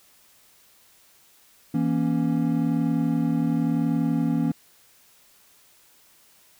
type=chord; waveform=triangle; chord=A# diminished; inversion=second; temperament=equal with one note detuned; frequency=164.81 / 236.3 / 277.2 Hz; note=E3 / A#3 / C#4; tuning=0 / +24 / 0 cents; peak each=-23 dBFS; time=1.74-4.52 s; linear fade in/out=5 ms; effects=white hiss -57 dBFS RMS until 6.59 s

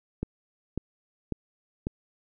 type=click train; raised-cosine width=3 ms; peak=-16 dBFS; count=4; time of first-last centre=0.23-1.869 s; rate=1.83 Hz; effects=none

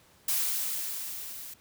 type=noise with level ramp; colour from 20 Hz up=blue; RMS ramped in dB=-27 to -43 dBFS; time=0.28-1.54 s; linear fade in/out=5 ms; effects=pink hiss -60 dBFS RMS until 1.6 s + high-pass 60 Hz 12 dB/octave

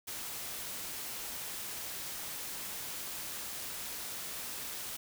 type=noise; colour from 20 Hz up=white; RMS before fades=-41 dBFS; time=0.07-4.97 s; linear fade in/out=10 ms; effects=none

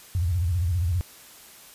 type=tone with vibrato; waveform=sine; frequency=87 Hz; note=F2; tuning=6 cents flat; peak=-21 dBFS; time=0.15-1.01 s; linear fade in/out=0 ms; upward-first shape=square; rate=15 Hz; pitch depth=140 cents each way; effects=white hiss -48 dBFS RMS until 1.74 s + resampled to 32000 Hz

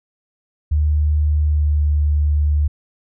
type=tone with pitch glide; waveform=sine; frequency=75.3 to 74.18 Hz; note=D2 to D2; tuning=+44 to +18 cents; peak=-13 dBFS; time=0.71-2.68 s; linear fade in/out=10 ms; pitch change=-26 cents; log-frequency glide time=1.36-1.85 s; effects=none

